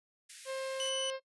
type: high-pass noise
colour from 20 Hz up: white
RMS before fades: -49 dBFS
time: 0.29-0.9 s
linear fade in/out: 10 ms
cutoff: 1600 Hz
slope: 48 dB/octave
type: harmonic tone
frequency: 531 Hz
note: C5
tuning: 25 cents sharp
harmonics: 1 / 2 / 3 / 4 / 5 / 6 / 7 / 8 / 9 / 10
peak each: -36 / -46 / -49 / -51 / -53 / -54 / -57 / -55 / -61 / -59 dBFS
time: 0.45-1.2 s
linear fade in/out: 50 ms
type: tone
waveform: sawtooth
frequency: 2989 Hz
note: F#7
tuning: 17 cents sharp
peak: -31 dBFS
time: 0.8-1.1 s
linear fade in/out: 0 ms
effects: noise-tail reverb RT60 0.1 s tail -20 dB re dry + resampled to 24000 Hz